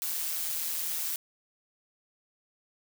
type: noise with amplitude modulation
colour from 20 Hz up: blue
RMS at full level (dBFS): -30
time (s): 0.02-1.16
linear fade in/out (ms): 0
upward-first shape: sine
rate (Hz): 163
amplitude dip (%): 55
effects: none